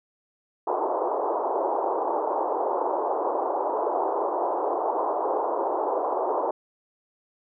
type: band-pass noise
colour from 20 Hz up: white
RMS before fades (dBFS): -26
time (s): 0.67-6.51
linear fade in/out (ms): 5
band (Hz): 340 to 1000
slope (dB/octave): 48
effects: none